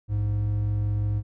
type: tone pair together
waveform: triangle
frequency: 58.14 / 103.83 Hz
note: A#1 / G#2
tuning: -4 / 0 cents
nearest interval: minor seventh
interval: 1004 cents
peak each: -29 / -21 dBFS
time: 0.08-1.23 s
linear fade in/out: 50 ms
effects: none

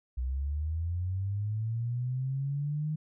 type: linear sweep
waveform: sine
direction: up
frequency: 61 to 155.56 Hz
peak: -29 dBFS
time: 0.17-2.96 s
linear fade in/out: 10 ms
effects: none

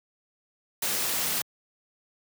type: noise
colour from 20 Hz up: white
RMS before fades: -28 dBFS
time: 0.82-1.42 s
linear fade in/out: 5 ms
effects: high-pass 100 Hz 12 dB/octave

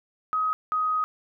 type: tone pair in turn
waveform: sine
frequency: 1264 / 1255.3 Hz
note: D#6 / D#6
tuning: +27 / +15 cents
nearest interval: unison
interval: 12 cents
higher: first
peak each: -22 dBFS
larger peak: neither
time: 0.33-0.53 / 0.72-1.04 s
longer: second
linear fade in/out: 0 ms
effects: none

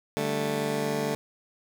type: chord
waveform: 15% pulse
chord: D suspended fourth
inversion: none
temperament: just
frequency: 146.83 / 195.78 / 220.2 Hz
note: D3 / G3 / A3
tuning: 0 / -2 / +2 cents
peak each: -25 / -29 / -24 dBFS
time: 0.17-1.15 s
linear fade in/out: 0 ms
effects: none

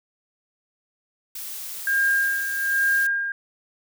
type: noise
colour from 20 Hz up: blue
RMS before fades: -34 dBFS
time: 1.35-3.07 s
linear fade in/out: 5 ms
type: tone with tremolo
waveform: sine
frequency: 1610 Hz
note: G6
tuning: 46 cents sharp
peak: -17 dBFS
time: 1.87-3.32 s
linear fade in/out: 2 ms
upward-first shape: sine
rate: 1.2 Hz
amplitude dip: 60%
effects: none

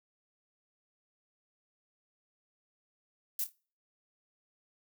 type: noise with echo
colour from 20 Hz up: violet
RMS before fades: -33 dBFS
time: 3.39-3.44 s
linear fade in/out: 2 ms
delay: 27 ms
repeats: 3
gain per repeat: -11 dB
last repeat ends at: 3.521 s
effects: noise-tail reverb RT60 0.4 s tail -25 dB re dry

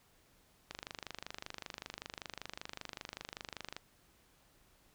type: click train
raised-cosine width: 0.2 ms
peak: -24 dBFS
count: 78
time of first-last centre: 0.71-3.766 s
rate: 25.2 Hz
effects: pink hiss -68 dBFS RMS until 4.94 s

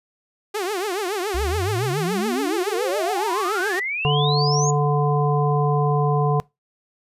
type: tone with vibrato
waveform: sawtooth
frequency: 390 Hz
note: G4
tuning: 9 cents flat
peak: -19 dBFS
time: 0.54-3.8 s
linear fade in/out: 10 ms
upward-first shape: triangle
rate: 7.1 Hz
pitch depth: 230 cents each way
type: exponential sweep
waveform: sine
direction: up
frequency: 61.74 to 6900 Hz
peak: -23 dBFS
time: 1.34-4.71 s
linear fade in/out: 10 ms
type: harmonic tone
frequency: 146.2 Hz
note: D3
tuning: 7 cents flat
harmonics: 1 / 3 / 5 / 7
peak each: -18 / -23 / -25 / -26 dBFS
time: 4.05-6.4 s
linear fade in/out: 0 ms
effects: noise-tail reverb RT60 0.2 s tail -23 dB re dry + resampled to 32000 Hz

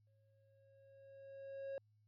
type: tone with exponential growth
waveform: triangle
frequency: 546 Hz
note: C#5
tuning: 26 cents flat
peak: -39 dBFS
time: 0.07-1.78 s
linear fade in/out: 1 ms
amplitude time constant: 370 ms
effects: added 106 Hz sine -70 dBFS peak until 2.07 s + resampled to 11025 Hz

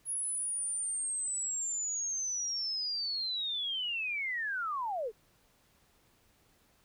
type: linear sweep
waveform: sine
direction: down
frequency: 10530 to 398.4 Hz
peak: -32 dBFS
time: 0.05-5.12 s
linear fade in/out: 50 ms
effects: pink hiss -68 dBFS RMS until 6.84 s

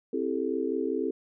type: chord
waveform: sine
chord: A minor seventh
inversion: first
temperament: just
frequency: 264 / 330 / 396 / 440 Hz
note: C4 / E4 / G4 / A4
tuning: +16 / +2 / +18 / 0 cents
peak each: -32 dBFS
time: 0.13-1.11 s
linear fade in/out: 5 ms
effects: none

